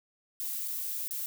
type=noise with dropouts; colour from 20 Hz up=violet; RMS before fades=-35 dBFS; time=0.4-1.26 s; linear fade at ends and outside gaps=0 ms; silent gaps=0.678-0.682 / 1.08-1.109 s; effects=none